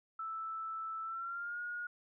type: tone with pitch glide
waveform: sine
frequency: 1318.5 to 1437.8 Hz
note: E6 to F6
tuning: 0 to +50 cents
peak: -38 dBFS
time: 0.19-1.87 s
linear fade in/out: 5 ms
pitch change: +150 cents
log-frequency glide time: 1.03-1.6 s
effects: none